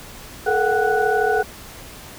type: tone cluster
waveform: sine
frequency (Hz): 428.2 / 466.3 / 727 / 760 / 1477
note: A4 / A#4 / F#5 / F#5 / F#6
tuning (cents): -47 / +1 / -31 / +46 / -3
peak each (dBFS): -20 / -24 / -24 / -22 / -23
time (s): 0.46-1.43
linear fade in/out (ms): 10
effects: pink hiss -39 dBFS RMS until 2.18 s